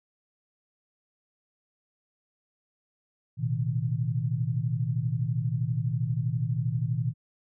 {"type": "tone cluster", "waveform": "sine", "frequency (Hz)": [115.2, 127.6, 158.3], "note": ["A#2", "C3", "D#3"], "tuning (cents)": [-20, -43, 30], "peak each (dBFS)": [-29, -29, -31], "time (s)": [3.37, 7.14], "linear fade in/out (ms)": 50, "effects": []}